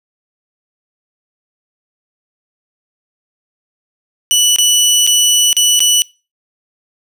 20% pulse tone with dropouts, 2960 Hz, F#7, in tune, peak -3 dBFS, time 4.31-6.02 s, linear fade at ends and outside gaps 0 ms, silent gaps 4.561-4.585 / 5.066-5.074 / 5.529-5.567 / 5.793-5.804 s, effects noise-tail reverb RT60 0.3 s tail -23 dB re dry

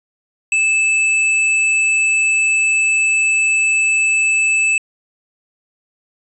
square tone, 2624 Hz, E7, 9 cents flat, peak -13 dBFS, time 0.52-4.78 s, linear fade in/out 2 ms, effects resampled to 24000 Hz

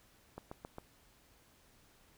click train, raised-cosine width 1 ms, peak -30 dBFS, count 4, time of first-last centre 0.38-0.784 s, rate 7.43 Hz, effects pink hiss -66 dBFS RMS until 2.17 s

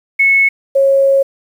sine tone pair in turn, 2198 / 546.5 Hz, C#7 / C#5, -15 / -25 cents, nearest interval 2 octaves, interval 2410 cents, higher first, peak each -7 dBFS, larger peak neither, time 0.19-0.49 / 0.75-1.23 s, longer second, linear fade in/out 10 ms, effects 7-bit

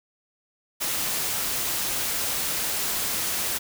white noise, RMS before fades -27 dBFS, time 0.8-3.59 s, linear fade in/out 20 ms, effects none

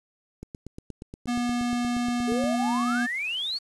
click train, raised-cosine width 3 ms, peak -25 dBFS, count 18, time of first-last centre 0.43-2.439 s, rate 8.46 Hz
square tone, 241.9 Hz, B3, 36 cents flat, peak -25 dBFS, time 1.27-3.07 s, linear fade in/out 20 ms
sine exponential sweep, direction up, 416.1 to 4559 Hz, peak -27 dBFS, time 2.27-3.59 s, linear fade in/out 20 ms
effects resampled to 24000 Hz + 8-bit

